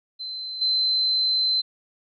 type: tone with level steps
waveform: sine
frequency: 4075 Hz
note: C8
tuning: 47 cents flat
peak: -30 / -19 dBFS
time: 0.19-1.62 s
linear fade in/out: 20 ms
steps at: 0.61 s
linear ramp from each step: 10 ms
effects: none